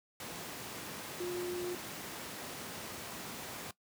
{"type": "tone in noise", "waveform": "sine", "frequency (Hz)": 355.5, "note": "F4", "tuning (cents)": 31, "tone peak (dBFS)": -35, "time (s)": [1.2, 1.75], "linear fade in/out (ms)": 2, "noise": "pink", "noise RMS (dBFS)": -43, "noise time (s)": [0.2, 3.71], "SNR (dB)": 5, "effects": ["noise-tail reverb RT60 0.1 s tail -19 dB re dry", "high-pass 150 Hz 12 dB/octave"]}